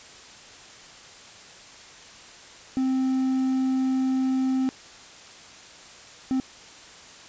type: tone bursts at uneven times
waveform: triangle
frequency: 261.6 Hz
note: C4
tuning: in tune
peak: -19 dBFS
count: 2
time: 2.77-4.69 / 6.31-6.4 s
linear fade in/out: 0 ms
effects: white hiss -46 dBFS RMS until 7.28 s + resampled to 16000 Hz